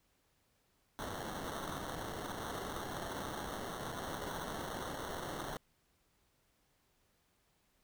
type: noise with sample-and-hold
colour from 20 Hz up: blue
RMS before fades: -42 dBFS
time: 0.99-5.57 s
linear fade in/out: 0 ms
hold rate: 2450 Hz
effects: pink hiss -75 dBFS RMS until 7.83 s